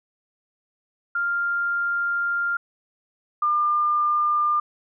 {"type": "tone pair in turn", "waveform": "sine", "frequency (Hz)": [1396.9, 1200.9], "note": ["F6", "D6"], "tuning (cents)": [0, 38], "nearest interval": "minor third", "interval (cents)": 262, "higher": "first", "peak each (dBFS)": [-21, -18], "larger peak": "second", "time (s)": [[1.15, 2.57], [3.42, 4.6]], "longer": "first", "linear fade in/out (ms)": 5, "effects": []}